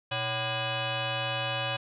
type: tone with frequency modulation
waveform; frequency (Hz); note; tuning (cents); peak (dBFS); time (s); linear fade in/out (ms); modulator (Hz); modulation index
sine; 1199; D6; +36; -28; 0.11-1.77; 10; 440; 4.9
effects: none